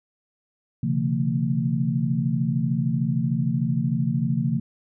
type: tone cluster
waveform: sine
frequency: 129.2 / 142.4 / 168.9 / 225.6 Hz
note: C3 / C#3 / E3 / A3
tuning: -21 / +47 / +42 / +44 cents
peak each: -26 dBFS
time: 0.83-4.6 s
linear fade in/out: 5 ms
effects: none